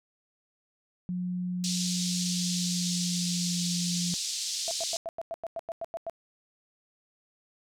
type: tone with pitch glide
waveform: sine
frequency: 180 to 175.18 Hz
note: F#3 to F3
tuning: -47 to +6 cents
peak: -29 dBFS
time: 1.09-4.14 s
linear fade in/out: 0 ms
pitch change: -47 cents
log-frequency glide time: 1.53-3.71 s
type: band-pass noise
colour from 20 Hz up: pink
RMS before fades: -33 dBFS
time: 1.64-4.97 s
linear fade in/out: 0 ms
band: 4000 to 7500 Hz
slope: 24 dB/octave
type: tone bursts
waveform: sine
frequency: 666 Hz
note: E5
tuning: 18 cents sharp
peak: -31 dBFS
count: 12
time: 4.68-6.097 s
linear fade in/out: 0 ms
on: 31 ms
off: 95 ms
effects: none